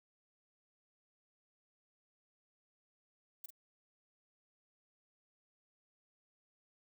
violet noise with echo, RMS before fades -45 dBFS, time 3.44-3.46 s, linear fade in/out 5 ms, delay 45 ms, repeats 1, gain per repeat -8 dB, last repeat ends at 3.505 s, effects none

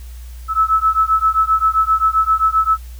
sine beating tone pair, 1300 / 1307.6 Hz, E6 / E6, -24 / -14 cents, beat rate 7.6 Hz, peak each -15 dBFS, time 0.48-2.78 s, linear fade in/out 50 ms, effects added 60 Hz sine -30 dBFS peak until 2.99 s + white hiss -47 dBFS RMS until 2.99 s

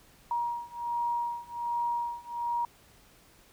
sine beating tone pair, 948 / 949.3 Hz, A#5 / A#5, +29 / +31 cents, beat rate 1.3 Hz, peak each -33 / -32 dBFS, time 0.31-2.65 s, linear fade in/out 2 ms, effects pink hiss -59 dBFS RMS until 3.52 s

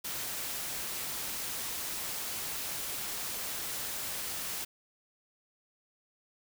white noise, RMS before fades -37 dBFS, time 0.04-4.65 s, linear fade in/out 10 ms, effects none

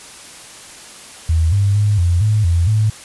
sine tone with pitch steps, 81 / 100 / 103.9 / 87 / 107 / 85.2 / 107.9 Hz, E2 / G2 / G#2 / F2 / A2 / F2 / A2, -30 / +35 / +1 / -6 / -48 / -42 / -33 cents, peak -11 dBFS, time 1.29-2.9 s, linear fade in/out 5 ms, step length 230 ms, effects white hiss -37 dBFS RMS until 3.04 s + resampled to 24000 Hz

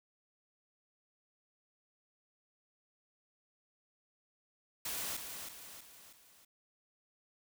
white noise with echo, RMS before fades -39 dBFS, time 4.85-5.17 s, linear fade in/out 5 ms, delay 320 ms, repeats 4, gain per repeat -6 dB, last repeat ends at 6.45 s, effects none

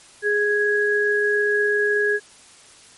sine tone pair together, 415.3 / 1661.2 Hz, G#4 / G#6, 0 / 0 cents, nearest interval 2 octaves, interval 2400 cents, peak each -20 / -19 dBFS, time 0.22-2.2 s, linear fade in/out 50 ms, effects white hiss -48 dBFS RMS until 2.97 s + MP3 48 kbps

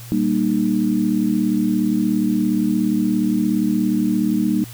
sine chord, Eb major, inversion first, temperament equal with one note detuned, 196 / 233.1 / 306 Hz, G3 / Bb3 / Eb4, 0 / 0 / -29 cents, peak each -20 dBFS, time 0.12-4.64 s, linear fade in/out 0 ms, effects added 118 Hz sine -35 dBFS peak until 4.73 s + white hiss -41 dBFS RMS until 4.73 s

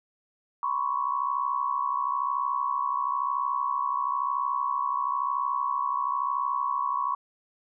sine tone cluster, 986 / 1059 / 1120 Hz, B5 / C6 / C#6, -3 / +21 / +18 cents, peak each -30 / -31 / -28 dBFS, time 0.63-7.15 s, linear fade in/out 2 ms, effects none

